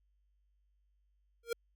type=tone with exponential growth; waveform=square; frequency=466.2 Hz; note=A#4; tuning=in tune; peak=-30 dBFS; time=1.43-1.53 s; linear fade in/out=5 ms; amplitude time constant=20 ms; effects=added 50 Hz sine -70 dBFS peak until 1.75 s